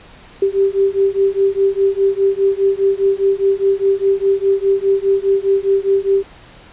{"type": "beating tone pair", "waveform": "sine", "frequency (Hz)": [389.3, 394.2], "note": ["G4", "G4"], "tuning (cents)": [-12, 10], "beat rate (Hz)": 4.9, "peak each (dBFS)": [-15, -15], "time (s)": [0.42, 6.23], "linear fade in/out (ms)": 5, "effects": ["pink hiss -42 dBFS RMS until 6.72 s", "resampled to 8000 Hz"]}